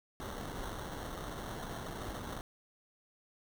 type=noise with sample-and-hold; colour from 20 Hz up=pink; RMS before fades=-42 dBFS; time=0.2-2.41 s; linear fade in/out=0 ms; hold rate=2450 Hz; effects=none